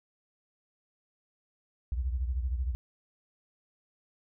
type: beating tone pair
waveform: sine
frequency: 61.74 / 74.74 Hz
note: B1 / D2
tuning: 0 / +31 cents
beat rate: 13 Hz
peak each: -29 / -36 dBFS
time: 1.92-2.75 s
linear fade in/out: 0 ms
effects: none